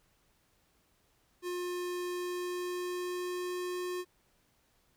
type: tone with pitch glide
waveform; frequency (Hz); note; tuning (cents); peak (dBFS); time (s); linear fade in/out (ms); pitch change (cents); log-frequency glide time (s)
square; 356.5 to 359.8; F4 to F#4; +36 to -48; -35; 1.42-4.05; 50; +16; 2.08-3.72
effects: pink hiss -71 dBFS RMS until 4.96 s